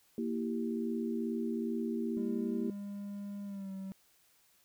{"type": "chord", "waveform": "sine", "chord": "E diminished", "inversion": "second", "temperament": "equal", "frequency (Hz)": [233.1, 329.6, 392], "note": ["Bb3", "E4", "G4"], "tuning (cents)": [0, 0, 0], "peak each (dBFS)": [-34, -39, -39], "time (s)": [0.18, 2.7], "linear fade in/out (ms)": 2}
{"type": "tone with pitch glide", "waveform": "triangle", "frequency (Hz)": [202, 192.21], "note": ["G#3", "G3"], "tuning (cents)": [-48, -34], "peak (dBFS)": -37, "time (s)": [2.17, 3.92], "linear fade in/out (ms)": 0, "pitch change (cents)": -86, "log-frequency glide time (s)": [3.45, 3.71]}
{"effects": ["white hiss -68 dBFS RMS until 4.64 s"]}